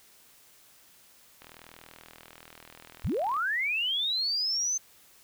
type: click train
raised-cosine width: 0.3 ms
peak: -31 dBFS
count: 80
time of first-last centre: 1.42-3.366 s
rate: 40.6 Hz
type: linear sweep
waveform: sine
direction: up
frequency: 30.87 to 6272 Hz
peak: -26 dBFS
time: 3.04-4.78 s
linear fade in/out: 10 ms
effects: white hiss -58 dBFS RMS until 5.23 s